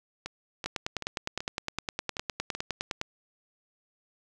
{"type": "two click trains", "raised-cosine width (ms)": 0.2, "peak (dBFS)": [-13, -18], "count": [24, 7], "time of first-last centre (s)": [[0.66, 3.014], [0.26, 2.55]], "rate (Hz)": [9.77, 2.62], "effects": []}